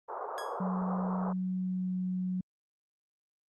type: band-pass noise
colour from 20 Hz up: white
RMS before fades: -38 dBFS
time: 0.08-1.33 s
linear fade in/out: 10 ms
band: 410 to 1200 Hz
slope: 48 dB/octave
type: tone with exponential decay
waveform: sawtooth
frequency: 1661.2 Hz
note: G#6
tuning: in tune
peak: -34 dBFS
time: 0.38-0.62 s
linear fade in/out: 0 ms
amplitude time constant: 51 ms
type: tone with pitch glide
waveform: sine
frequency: 185 to 183.83 Hz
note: F#3 to F#3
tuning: 0 to -11 cents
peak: -30 dBFS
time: 0.6-2.41 s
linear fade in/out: 5 ms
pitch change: -11 cents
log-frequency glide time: 1.58-1.94 s
effects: Opus 32 kbps